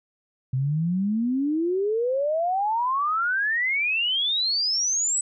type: exponential sweep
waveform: sine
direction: up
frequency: 126.1 to 8060 Hz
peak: -21 dBFS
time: 0.53-5.21 s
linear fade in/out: 5 ms
effects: none

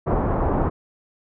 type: low-pass noise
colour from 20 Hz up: pink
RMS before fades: -21 dBFS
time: 0.06-0.7 s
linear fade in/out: 20 ms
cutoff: 1100 Hz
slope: 24 dB/octave
effects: none

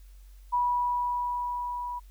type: tone with level ramp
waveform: sine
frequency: 976 Hz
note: B5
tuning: 21 cents flat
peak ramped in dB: -22 to -32 dBFS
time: 0.52-2 s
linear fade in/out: 20 ms
effects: added 47 Hz sine -47 dBFS peak until 2.1 s + white hiss -65 dBFS RMS until 2.1 s

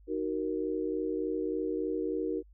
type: chord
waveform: sine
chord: D# minor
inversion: none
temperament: equal with one note detuned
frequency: 311.1 / 374.5 / 466.2 Hz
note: D#4 / F#4 / A#4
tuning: 0 / +21 / 0 cents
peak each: -34 dBFS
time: 0.07-2.43 s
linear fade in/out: 50 ms
effects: added 50 Hz sine -54 dBFS peak until 2.53 s

